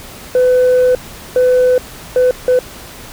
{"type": "tone bursts at uneven times", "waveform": "sine", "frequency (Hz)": 503, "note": "B4", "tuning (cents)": 32, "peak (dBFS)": -5, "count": 4, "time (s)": [[0.35, 0.95], [1.36, 1.78], [2.16, 2.31], [2.48, 2.59]], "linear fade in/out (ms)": 2, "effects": ["tanh soft clip ceiling -6 dBFS", "pink hiss -33 dBFS RMS until 3.12 s"]}